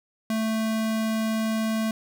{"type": "tone", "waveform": "square", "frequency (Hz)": 220.9, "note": "A3", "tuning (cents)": 7, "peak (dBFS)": -24, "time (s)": [0.3, 1.91], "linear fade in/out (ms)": 2, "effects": []}